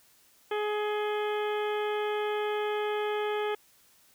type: harmonic tone with a mistuned harmonic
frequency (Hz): 420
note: G#4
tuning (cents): +19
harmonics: 1 / 2 / 3 / 4 / 5 / 6 / 7 / 8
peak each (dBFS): -29 / -35 / -39 / -41 / -43 / -45 / -46 / -47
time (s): 0.51-3.55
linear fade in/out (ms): 5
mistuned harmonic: 7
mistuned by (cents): +72
effects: white hiss -62 dBFS RMS until 4.14 s